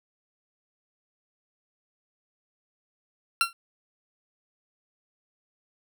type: tone with exponential decay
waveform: 20% pulse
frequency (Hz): 1366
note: F6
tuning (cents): -39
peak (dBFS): -11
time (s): 3.41-3.53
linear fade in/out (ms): 1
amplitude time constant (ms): 26
effects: none